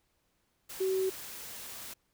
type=tone in noise; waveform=sine; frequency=378.8 Hz; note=F#4; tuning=41 cents sharp; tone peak=-27 dBFS; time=0.8-1.1 s; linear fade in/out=10 ms; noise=white; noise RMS=-44 dBFS; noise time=0.69-1.94 s; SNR=+14 dB; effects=pink hiss -75 dBFS RMS until 2.13 s